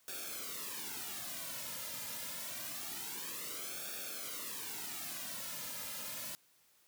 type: noise with flanger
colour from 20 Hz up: white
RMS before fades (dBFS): -43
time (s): 0.08-6.35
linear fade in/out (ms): 0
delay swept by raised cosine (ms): 0.99 to 2.69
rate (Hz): 0.26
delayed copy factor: -0.9
effects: white hiss -69 dBFS RMS until 6.87 s + high-pass 80 Hz 12 dB/octave